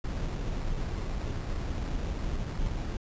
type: noise with sample-and-hold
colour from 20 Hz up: brown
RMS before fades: -32 dBFS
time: 0.04-2.97 s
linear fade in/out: 5 ms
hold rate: 3150 Hz
effects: resampled to 16000 Hz